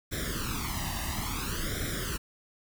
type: noise with flanger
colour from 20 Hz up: pink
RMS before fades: -33 dBFS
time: 0.11-2.18 s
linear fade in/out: 20 ms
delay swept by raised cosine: 0.54 to 1.07 ms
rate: 0.58 Hz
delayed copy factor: +0.95
effects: none